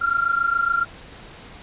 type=tone pair together; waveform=sine; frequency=1365.9 / 1393 Hz; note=F6 / F6; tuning=-39 / -5 cents; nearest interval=unison; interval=34 cents; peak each=-22 / -20 dBFS; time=0.01-0.85 s; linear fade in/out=10 ms; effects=pink hiss -42 dBFS RMS until 1.62 s + resampled to 8000 Hz